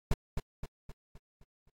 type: noise with echo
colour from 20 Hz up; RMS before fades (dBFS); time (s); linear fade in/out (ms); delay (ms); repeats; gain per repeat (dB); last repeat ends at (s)
brown; -24; 0.11-0.14; 5; 260; 6; -6; 1.7
effects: AAC 48 kbps